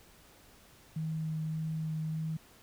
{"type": "tone with vibrato", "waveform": "sine", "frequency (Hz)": 157.9, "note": "D#3", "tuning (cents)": 26, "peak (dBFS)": -32, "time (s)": [0.96, 2.37], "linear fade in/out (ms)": 5, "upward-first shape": "sine", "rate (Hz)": 1.7, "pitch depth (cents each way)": 10, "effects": ["pink hiss -59 dBFS RMS until 2.62 s"]}